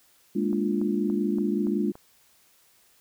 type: chord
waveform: sine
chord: Bb dominant seventh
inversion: third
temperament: equal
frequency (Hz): 207.7 / 233.1 / 293.7 / 349.2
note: Ab3 / Bb3 / D4 / F4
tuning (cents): 0 / 0 / 0 / 0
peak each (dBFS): -26 / -31 / -29 / -29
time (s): 0.35-1.92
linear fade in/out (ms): 10
type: click train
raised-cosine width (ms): 1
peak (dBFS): -30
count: 6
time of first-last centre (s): 0.53-1.955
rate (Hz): 3.51
effects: white hiss -61 dBFS RMS until 3 s